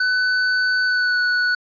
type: tone with pitch glide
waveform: square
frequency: 1500 to 1476.8 Hz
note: F#6 to F#6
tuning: +23 to -4 cents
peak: -17 dBFS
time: 0-1.55 s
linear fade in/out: 5 ms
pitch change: -27 cents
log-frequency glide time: 0.86-1.2 s
effects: resampled to 11025 Hz